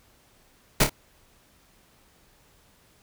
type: noise with echo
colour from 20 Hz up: pink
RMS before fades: -18 dBFS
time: 0.8-0.84 s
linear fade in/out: 5 ms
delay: 28 ms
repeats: 2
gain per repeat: -7 dB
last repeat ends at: 0.896 s
effects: pink hiss -60 dBFS RMS until 3.02 s